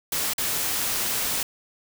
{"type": "noise with dropouts", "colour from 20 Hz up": "white", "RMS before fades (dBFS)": -26, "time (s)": [0.12, 1.43], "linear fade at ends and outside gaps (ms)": 2, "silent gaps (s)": [0.335, 0.381], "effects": []}